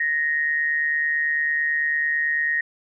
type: tone with amplitude modulation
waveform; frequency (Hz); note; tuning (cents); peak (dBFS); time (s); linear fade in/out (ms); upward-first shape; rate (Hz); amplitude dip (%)
sine; 1864.7; A#6; 0; -17; 0-2.61; 5; sine; 149; 55
effects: none